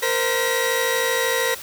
sawtooth tone cluster, 464.1 / 517 / 1920 Hz, A#4 / C5 / B6, -8 / -21 / -49 cents, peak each -20 dBFS, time 0.02-1.55 s, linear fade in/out 10 ms, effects white hiss -36 dBFS RMS until 1.62 s

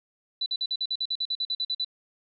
sine tone bursts, 3979 Hz, B7, 12 cents sharp, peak -25 dBFS, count 15, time 0.41-1.847 s, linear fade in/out 5 ms, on 51 ms, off 48 ms, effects none

